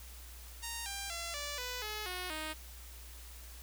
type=tone with pitch steps; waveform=5% pulse; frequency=928 / 794 / 679.3 / 581.2 / 497.3 / 425.5 / 364 / 311.5 Hz; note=A#5 / G5 / F5 / D5 / B4 / G#4 / F#4 / D#4; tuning=-8 / +22 / -48 / -18 / +12 / +42 / -28 / +2 cents; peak=-27 dBFS; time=0.62-2.54 s; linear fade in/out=20 ms; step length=240 ms; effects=added 60 Hz sine -49 dBFS peak until 3.62 s + white hiss -54 dBFS RMS until 3.62 s